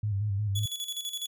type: tone with vibrato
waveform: sine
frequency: 102.1 Hz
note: G#2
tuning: 29 cents flat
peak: -26 dBFS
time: 0.03-0.66 s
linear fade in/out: 5 ms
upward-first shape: square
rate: 5.6 Hz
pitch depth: 60 cents each way
type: tone with tremolo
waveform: sawtooth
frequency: 3400 Hz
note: G#7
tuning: 40 cents sharp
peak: -28 dBFS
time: 0.55-1.27 s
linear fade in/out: 10 ms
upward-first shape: square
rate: 12 Hz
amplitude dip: 65%
effects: none